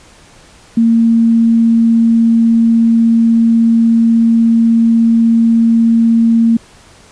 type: tone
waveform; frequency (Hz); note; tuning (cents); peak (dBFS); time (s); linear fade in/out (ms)
sine; 229.1; A#3; -30; -6; 0.77-6.57; 5
effects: pink hiss -42 dBFS RMS until 7.11 s + resampled to 22050 Hz